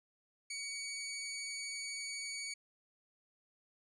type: tone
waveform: 15% pulse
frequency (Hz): 2254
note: C#7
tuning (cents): +28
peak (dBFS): -33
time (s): 0.5-2.54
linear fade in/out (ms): 5
effects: resampled to 22050 Hz